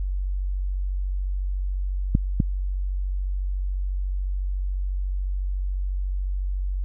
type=clicks; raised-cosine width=5 ms; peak=-6 dBFS; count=2; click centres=2.151 / 2.402 s; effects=added 47 Hz sine -23 dBFS peak until 6.84 s